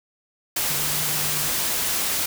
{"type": "tone in noise", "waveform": "sine", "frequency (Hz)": 150.2, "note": "D3", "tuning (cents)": 39, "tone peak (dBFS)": -35, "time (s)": [0.7, 1.48], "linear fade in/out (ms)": 5, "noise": "white", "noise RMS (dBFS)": -24, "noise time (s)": [0.56, 2.26], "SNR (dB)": -14, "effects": []}